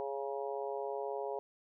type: harmonic tone with a mistuned harmonic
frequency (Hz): 138.59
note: C#3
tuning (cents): 0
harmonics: 3 / 4 / 5 / 6 / 7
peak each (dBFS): -39 / -41 / -43 / -45 / -46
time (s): 0-1.39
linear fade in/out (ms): 0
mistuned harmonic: 7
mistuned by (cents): -26
effects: none